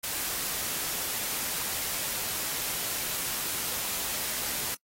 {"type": "noise", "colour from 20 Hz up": "white", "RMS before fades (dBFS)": -32, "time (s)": [0.03, 4.75], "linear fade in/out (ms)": 10, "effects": ["noise-tail reverb RT60 0.1 s tail -25 dB re dry", "AAC 48 kbps"]}